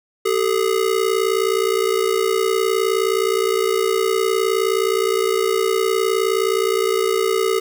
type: ring-modulated tone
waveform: square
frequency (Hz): 415.3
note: G#4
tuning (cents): 0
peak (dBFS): -14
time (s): 0.25-7.6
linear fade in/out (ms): 10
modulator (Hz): 29.7
effects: 7-bit